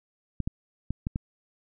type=clicks; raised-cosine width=5 ms; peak=-16 dBFS; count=5; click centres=0.403 / 0.475 / 0.906 / 1.069 / 1.159 s; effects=none